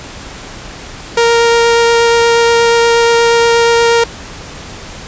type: tone with vibrato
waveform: sawtooth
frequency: 466.2 Hz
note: A#4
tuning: in tune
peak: -3 dBFS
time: 1.17-4.04 s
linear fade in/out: 5 ms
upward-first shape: triangle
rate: 8.4 Hz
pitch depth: 8 cents each way
effects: pink hiss -29 dBFS RMS until 5.07 s + resampled to 16000 Hz